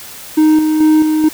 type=tone with tremolo; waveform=triangle; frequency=310.5 Hz; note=D#4; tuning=3 cents flat; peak=-4 dBFS; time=0.37-1.29 s; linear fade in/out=10 ms; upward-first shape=square; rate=2.3 Hz; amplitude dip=40%; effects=white hiss -32 dBFS RMS until 1.33 s